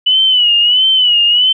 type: tone with vibrato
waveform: sine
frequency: 2960 Hz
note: F#7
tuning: in tune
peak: -7 dBFS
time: 0.06-1.53 s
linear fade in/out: 10 ms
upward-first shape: sine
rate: 1.5 Hz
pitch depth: 81 cents each way
effects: none